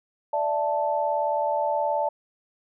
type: chord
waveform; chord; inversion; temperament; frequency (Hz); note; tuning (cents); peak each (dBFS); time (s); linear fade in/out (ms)
sine; D suspended second; none; equal with one note detuned; 587.3 / 666.1 / 880; D5 / E5 / A5; 0 / +18 / 0; -26 / -29 / -25; 0.33-2.09; 5
effects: none